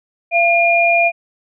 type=tone pair together; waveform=sine; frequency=682.5 / 2418 Hz; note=F5 / D7; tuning=-40 / +50 cents; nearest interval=octave + minor seventh; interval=2190 cents; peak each=-13 dBFS; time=0.31-1.12 s; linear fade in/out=50 ms; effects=none